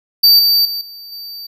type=tone with level steps; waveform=square; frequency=4630 Hz; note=D8; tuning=25 cents flat; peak=-6 / -10 / -20 / -32 / -28 dBFS; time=0.23-1.47 s; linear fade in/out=10 ms; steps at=0.39 / 0.65 / 0.81 / 1.12 s; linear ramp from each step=2 ms; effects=none